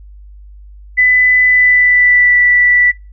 sine tone with pitch glide, 2000 to 1965.6 Hz, B6 to B6, +21 to -9 cents, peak -6 dBFS, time 0.97-2.92 s, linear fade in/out 20 ms, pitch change -30 cents, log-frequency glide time 1.46-2.37 s, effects noise-tail reverb RT60 0.3 s tail -22 dB re dry + added 50 Hz sine -33 dBFS peak until 3.12 s

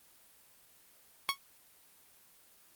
15% pulse tone with exponential decay, 1105 Hz, C#6, 6 cents flat, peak -17 dBFS, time 1.29-1.38 s, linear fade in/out 0 ms, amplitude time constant 18 ms, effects white hiss -62 dBFS RMS until 2.75 s + Opus 24 kbps

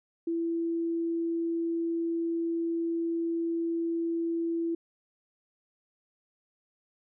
sine tone, 333.9 Hz, E4, 22 cents sharp, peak -27 dBFS, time 0.27-4.75 s, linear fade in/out 5 ms, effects none

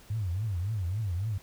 sine tone with vibrato, 98 Hz, G2, in tune, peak -28 dBFS, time 0.1-1.38 s, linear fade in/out 5 ms, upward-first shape triangle, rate 3.6 Hz, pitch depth 290 cents each way, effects pink hiss -55 dBFS RMS until 1.42 s

